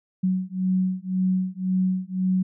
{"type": "beating tone pair", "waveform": "sine", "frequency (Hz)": [185, 186.9], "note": ["F#3", "F#3"], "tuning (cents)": [0, 18], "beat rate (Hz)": 1.9, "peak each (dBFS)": -24, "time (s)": [0.23, 2.43], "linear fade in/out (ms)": 10, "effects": []}